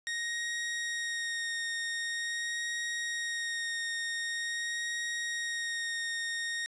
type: tone with vibrato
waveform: sawtooth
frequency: 1864.7 Hz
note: A#6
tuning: in tune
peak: -29 dBFS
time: 0.07-6.66 s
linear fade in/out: 0 ms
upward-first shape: sine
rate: 0.45 Hz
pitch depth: 13 cents each way
effects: resampled to 22050 Hz + 10-bit